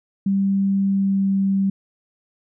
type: tone with pitch glide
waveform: sine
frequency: 196 to 194.87 Hz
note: G3 to G3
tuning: 0 to -10 cents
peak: -16 dBFS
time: 0.26-1.7 s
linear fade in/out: 5 ms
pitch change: -10 cents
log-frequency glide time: 0.87-1.3 s
effects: none